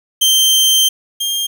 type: tone pair in turn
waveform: sawtooth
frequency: 3136 / 3206 Hz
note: G7 / G7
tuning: 0 / +38 cents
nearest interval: unison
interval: 38 cents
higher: second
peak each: -6 / -13 dBFS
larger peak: first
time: 0.21-0.89 / 1.2-1.47 s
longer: first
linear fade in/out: 10 ms
effects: 8-bit